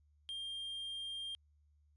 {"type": "tone", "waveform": "triangle", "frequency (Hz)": 3200, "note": "G7", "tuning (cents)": 35, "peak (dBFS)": -39, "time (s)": [0.29, 1.35], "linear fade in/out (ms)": 0, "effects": ["added 74 Hz sine -67 dBFS peak until 1.96 s", "resampled to 24000 Hz"]}